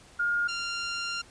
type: tone pair in turn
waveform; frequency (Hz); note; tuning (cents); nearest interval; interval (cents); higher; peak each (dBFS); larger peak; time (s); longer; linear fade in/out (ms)
sine / 15% pulse; 1419 / 1389.8; F6 / F6; +27 / -9; unison; 36; first; -24; neither; 0.19-0.48 / 0.48-1.22; second; 10
effects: pink hiss -54 dBFS RMS until 1.3 s + resampled to 22050 Hz